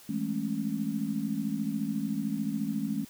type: chord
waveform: sine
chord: A major seventh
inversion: second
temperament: just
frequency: 165 / 206.2 / 220 / 275 Hz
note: E3 / G#3 / A3 / C#4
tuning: +2 / -12 / 0 / -14 cents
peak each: -38 / -33 / -33 / -34 dBFS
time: 0.09-3.05 s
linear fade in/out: 5 ms
effects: white hiss -53 dBFS RMS until 3.09 s